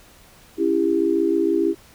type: chord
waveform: sine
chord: C# diminished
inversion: none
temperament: just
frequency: 277.2 / 332.6 / 399.1 Hz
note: C#4 / E4 / G4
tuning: 0 / +16 / +31 cents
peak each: -25 / -19 / -21 dBFS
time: 0.57-1.75 s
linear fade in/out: 50 ms
effects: pink hiss -50 dBFS RMS until 1.94 s